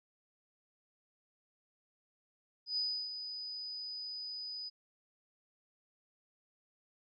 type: tone with ADSR envelope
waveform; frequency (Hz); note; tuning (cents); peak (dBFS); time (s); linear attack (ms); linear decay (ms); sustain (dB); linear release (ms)
sine; 4978; D#8; 0; -31; 2.66-4.7; 110; 320; -9; 22
effects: none